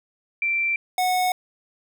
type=tone pair in turn; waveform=sine / square; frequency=2349 / 733.7 Hz; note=D7 / F#5; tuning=0 / -15 cents; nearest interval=octave + minor sixth; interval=2015 cents; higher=first; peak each=-20 dBFS; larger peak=neither; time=0.42-0.76 / 0.98-1.32 s; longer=neither; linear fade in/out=2 ms; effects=none